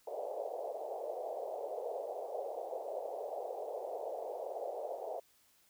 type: band-pass noise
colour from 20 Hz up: pink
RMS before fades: -41 dBFS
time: 0.07-5.2 s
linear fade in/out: 5 ms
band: 460 to 740 Hz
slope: 48 dB/octave
effects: white hiss -69 dBFS RMS until 5.69 s